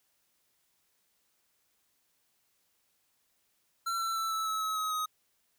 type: tone with pitch steps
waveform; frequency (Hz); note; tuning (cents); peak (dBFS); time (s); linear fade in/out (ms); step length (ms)
square; 1354 / 1340 / 1326.1 / 1312.4 / 1298.8 / 1285.4 / 1272.1 / 1259; E6 / E6 / E6 / E6 / E6 / E6 / D#6 / D#6; +46 / +28 / +10 / -8 / -26 / -44 / +38 / +20; -31; 3.86-5.06; 10; 150
effects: white hiss -74 dBFS RMS until 5.58 s